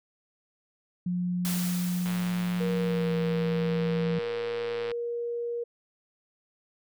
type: tone with pitch glide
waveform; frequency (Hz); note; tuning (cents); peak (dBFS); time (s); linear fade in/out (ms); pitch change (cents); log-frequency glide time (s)
sine; 178.4 to 170.84; F3 to F3; +37 to -38; -26; 1.06-4.19; 5; -75; 2.75-3.14
type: noise with exponential decay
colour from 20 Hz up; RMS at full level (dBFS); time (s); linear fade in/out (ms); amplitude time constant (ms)
white; -33; 1.45-4.03; 0; 560
type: click train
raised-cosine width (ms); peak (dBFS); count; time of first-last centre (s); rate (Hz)
0.3; -22; 318; 2.06-4.916; 111
type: tone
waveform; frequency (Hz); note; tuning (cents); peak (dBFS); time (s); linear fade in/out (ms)
sine; 473.3; A#4; +26; -29; 2.6-5.64; 10
effects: none